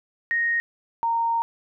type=tone pair in turn; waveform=sine; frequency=1864.7 / 923.8 Hz; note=A#6 / A#5; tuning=0 / -16 cents; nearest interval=octave; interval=1216 cents; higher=first; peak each=-20 dBFS; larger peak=neither; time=0.31-0.6 / 1.03-1.42 s; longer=second; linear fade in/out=0 ms; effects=none